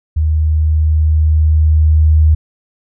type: tone with level ramp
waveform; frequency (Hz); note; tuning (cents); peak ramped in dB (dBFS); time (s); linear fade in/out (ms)
sine; 77.7; D#2; -2; -10 to -5; 0.16-2.35; 10
effects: none